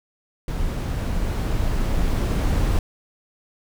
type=noise with level ramp; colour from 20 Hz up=brown; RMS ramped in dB=-25 to -19 dBFS; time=0.48-2.79 s; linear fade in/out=2 ms; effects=none